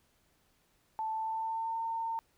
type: tone with pitch glide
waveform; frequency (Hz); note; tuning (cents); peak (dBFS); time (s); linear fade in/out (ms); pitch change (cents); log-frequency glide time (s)
sine; 880 to 908.4; A5 to A#5; 0 to -45; -32; 0.99-2.19; 0; +55; 1.12-1.79
effects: pink hiss -71 dBFS RMS until 2.37 s